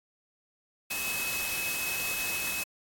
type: tone in noise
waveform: sine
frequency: 2574 Hz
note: E7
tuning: 42 cents flat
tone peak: -33 dBFS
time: 0.9-2.64 s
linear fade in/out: 10 ms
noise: white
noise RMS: -34 dBFS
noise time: 0.9-2.64 s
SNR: -2 dB
effects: AAC 64 kbps